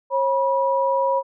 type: tone pair together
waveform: sine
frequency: 542 / 971.3 Hz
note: C#5 / B5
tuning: -39 / -29 cents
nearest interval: minor seventh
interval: 1010 cents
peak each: -20 dBFS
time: 0.1-1.23 s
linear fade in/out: 50 ms
effects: none